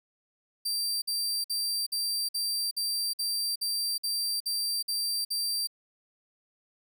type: tone bursts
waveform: sawtooth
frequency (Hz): 4699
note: D8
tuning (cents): 0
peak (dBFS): -25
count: 12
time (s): 0.65-5.673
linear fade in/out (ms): 10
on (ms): 370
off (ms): 53
effects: none